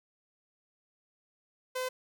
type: tone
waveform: sawtooth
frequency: 511 Hz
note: C5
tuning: 41 cents flat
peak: -28 dBFS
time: 1.75-1.89 s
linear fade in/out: 10 ms
effects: none